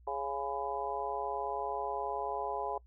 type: harmonic tone with a mistuned harmonic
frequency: 138.59 Hz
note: C#3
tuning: in tune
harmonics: 3 / 4 / 5 / 6 / 7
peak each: -40 / -41 / -40 / -38 / -40 dBFS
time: 0.07-2.78 s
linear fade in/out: 5 ms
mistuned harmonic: 7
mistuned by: +53 cents
effects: noise-tail reverb RT60 0.1 s tail -24 dB re dry + added 60 Hz sine -56 dBFS peak until 2.86 s